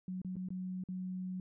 sine tone with dropouts, 184.6 Hz, F#3, 4 cents flat, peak -37 dBFS, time 0.08-1.4 s, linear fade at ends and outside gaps 2 ms, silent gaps 0.217-0.247 / 0.357-0.366 / 0.487-0.504 / 0.838-0.887 s, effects none

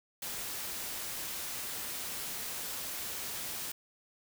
white noise, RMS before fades -39 dBFS, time 0.22-3.72 s, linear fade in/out 5 ms, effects none

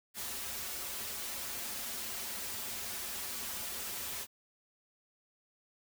white noise with comb filter, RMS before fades -40 dBFS, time 0.14-4.27 s, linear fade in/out 50 ms, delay 6.5 ms, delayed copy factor -0.9, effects none

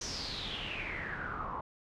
pink noise with low-pass filter sweep, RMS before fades -39 dBFS, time 0.01-1.61 s, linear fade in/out 5 ms, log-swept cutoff 6000 to 990 Hz, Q 7.5, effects none

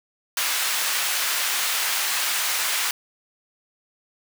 pink high-pass noise, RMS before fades -24 dBFS, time 0.37-2.91 s, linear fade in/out 2 ms, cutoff 1400 Hz, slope 12 dB/octave, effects none

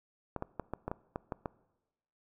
clicks, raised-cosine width 1 ms, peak -21 dBFS, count 9, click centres 0.363 / 0.424 / 0.597 / 0.736 / 0.88 / 0.915 / 1.159 / 1.322 / 1.458 s, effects noise-tail reverb RT60 1.0 s tail -21 dB re dry

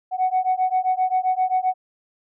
sine beating tone pair, 740 / 747.6 Hz, F#5 / F#5, 0 / +18 cents, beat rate 7.6 Hz, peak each -20 dBFS, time 0.11-1.74 s, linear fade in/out 50 ms, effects tanh soft clip ceiling -13 dBFS

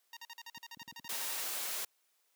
10% pulse tone bursts, 930 Hz, A#5, 4 cents flat, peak -37 dBFS, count 16, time 0.13-1.413 s, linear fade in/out 2 ms, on 38 ms, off 45 ms
clicks, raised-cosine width 5 ms, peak -31 dBFS, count 8, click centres 0.575 / 0.772 / 0.818 / 0.879 / 0.925 / 0.997 / 1.048 / 1.125 s
white noise, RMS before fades -38 dBFS, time 1.09-1.85 s, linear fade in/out 5 ms
effects white hiss -75 dBFS RMS until 2.35 s + high-pass 400 Hz 12 dB/octave

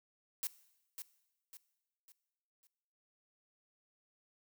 blue noise with echo, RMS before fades -37 dBFS, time 0.43-0.47 s, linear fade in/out 0 ms, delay 550 ms, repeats 4, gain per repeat -8 dB, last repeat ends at 2.67 s, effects noise-tail reverb RT60 1.0 s tail -18 dB re dry

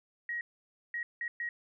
sine tone bursts at uneven times, 1895 Hz, A#6, 28 cents sharp, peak -33 dBFS, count 4, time 0.29-0.41 / 0.94-1.03 / 1.21-1.28 / 1.4-1.49 s, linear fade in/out 2 ms, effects none

